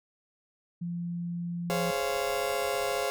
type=tone; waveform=sine; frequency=172.6 Hz; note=F3; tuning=20 cents flat; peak=-31 dBFS; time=0.81-1.91 s; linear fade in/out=10 ms
type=chord; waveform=35% pulse; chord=Db major seventh; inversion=second; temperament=just; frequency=415.8 / 519.7 / 554.4 / 693 Hz; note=Ab4 / C5 / Db5 / F5; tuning=+2 / -12 / 0 / -14 cents; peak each=-32 dBFS; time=1.7-3.1 s; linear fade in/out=0 ms
type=noise; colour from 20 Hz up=pink; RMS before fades=-50 dBFS; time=1.71-3.07 s; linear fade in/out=50 ms
effects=none